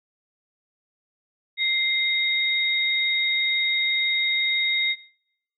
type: tone pair together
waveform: sine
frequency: 2098 / 3738 Hz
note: C7 / A#7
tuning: +4 / +4 cents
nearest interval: minor seventh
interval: 1000 cents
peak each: -23 dBFS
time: 1.57-4.96 s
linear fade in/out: 50 ms
effects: noise-tail reverb RT60 0.7 s tail -21 dB re dry